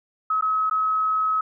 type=tone with dropouts; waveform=sine; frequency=1281 Hz; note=E6; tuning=50 cents flat; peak=-19 dBFS; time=0.3-1.41 s; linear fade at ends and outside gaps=5 ms; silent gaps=0.411-0.423 / 0.698-0.71 s; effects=none